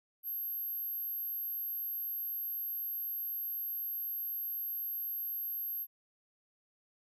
sine tone, 12544 Hz, G9, in tune, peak -35 dBFS, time 0.23-5.87 s, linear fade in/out 50 ms, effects none

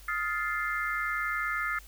sine chord, F dominant seventh, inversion third, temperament just, 1257.2 / 1396.9 / 1746.1 / 2095 Hz, Eb6 / F6 / A6 / C7, +18 / 0 / -14 / +2 cents, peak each -34 dBFS, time 0.08-1.79 s, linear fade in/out 5 ms, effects added 50 Hz sine -49 dBFS peak until 1.87 s + white hiss -55 dBFS RMS until 1.87 s

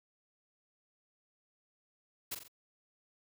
white noise with echo, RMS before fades -38 dBFS, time 2.31-2.35 s, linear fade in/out 10 ms, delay 44 ms, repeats 3, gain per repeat -6 dB, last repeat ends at 2.482 s, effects none

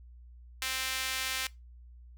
sawtooth tone with high-pass filter, 261.6 Hz, C4, in tune, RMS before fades -34 dBFS, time 0.62-1.47 s, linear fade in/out 2 ms, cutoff 2200 Hz, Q 0.97, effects noise-tail reverb RT60 0.2 s tail -20 dB re dry + added 60 Hz sine -49 dBFS peak until 2.17 s

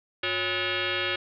sine tone with frequency modulation, 554.4 Hz, C#5, in tune, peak -25 dBFS, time 0.23-1.16 s, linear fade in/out 5 ms, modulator 457 Hz, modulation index 6.7, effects none

